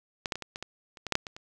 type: clicks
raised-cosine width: 0.2 ms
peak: -13 / -12 / -18 / -20 / -20 / -19 / -30 / -17 / -8 / -6 / -21 / -26 dBFS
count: 12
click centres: 0.258 / 0.322 / 0.356 / 0.423 / 0.559 / 0.626 / 0.972 / 1.067 / 1.123 / 1.154 / 1.268 / 1.365 s
effects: none